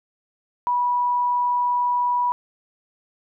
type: tone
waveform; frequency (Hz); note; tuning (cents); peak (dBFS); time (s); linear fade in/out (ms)
sine; 977; B5; -19; -18; 0.67-2.32; 0
effects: none